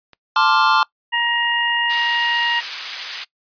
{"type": "click", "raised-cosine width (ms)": 0.2, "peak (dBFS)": -25, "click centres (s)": 0.133}
{"type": "chord", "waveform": "square", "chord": "D minor seventh", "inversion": "second", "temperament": "equal", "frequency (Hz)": [880, 1046.5, 1174.7, 1396.9], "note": ["A5", "C6", "D6", "F6"], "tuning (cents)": [0, 0, 0, 0], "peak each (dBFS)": -19, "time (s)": [0.36, 0.83], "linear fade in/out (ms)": 2}
{"type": "harmonic tone", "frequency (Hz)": 944, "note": "A#5", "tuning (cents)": 22, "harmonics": [1, 2, 3], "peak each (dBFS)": [-22, -20, -22], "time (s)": [1.12, 2.61], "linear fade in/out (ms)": 20}
{"type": "high-pass noise", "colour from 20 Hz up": "pink", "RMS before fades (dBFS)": -27, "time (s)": [1.89, 3.25], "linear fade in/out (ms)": 20, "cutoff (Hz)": 2100, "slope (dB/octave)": 12}
{"effects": ["noise-tail reverb RT60 0.1 s tail -22 dB re dry", "resampled to 11025 Hz"]}